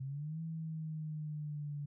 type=linear two-way sweep; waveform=sine; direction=up then down; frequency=130.4 to 163.3 to 144.3 Hz; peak=-38 dBFS; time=0-1.86 s; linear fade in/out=10 ms; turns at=0.41 s; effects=none